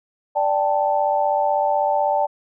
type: chord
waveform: sine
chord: D suspended fourth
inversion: none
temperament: equal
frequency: 587.3 / 784 / 880 Hz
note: D5 / G5 / A5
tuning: 0 / 0 / 0 cents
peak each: -21 dBFS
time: 0.35-2.27 s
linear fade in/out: 20 ms
effects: none